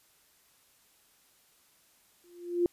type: tone with exponential growth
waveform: sine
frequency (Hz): 349.2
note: F4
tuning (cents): 0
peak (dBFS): -20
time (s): 2.24-2.66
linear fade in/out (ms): 1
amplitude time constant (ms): 91
effects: white hiss -65 dBFS RMS until 2.72 s + resampled to 32000 Hz